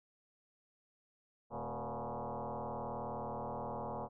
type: tone with frequency modulation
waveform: sine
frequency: 138.59 Hz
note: C#3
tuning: in tune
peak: -38 dBFS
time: 1.5-4.09 s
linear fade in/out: 50 ms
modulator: 119 Hz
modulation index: 7.7
effects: none